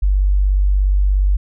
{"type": "tone", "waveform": "sine", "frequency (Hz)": 48.48, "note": "G1", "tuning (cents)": -18, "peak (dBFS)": -11, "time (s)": [0.02, 1.37], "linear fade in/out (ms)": 10, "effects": []}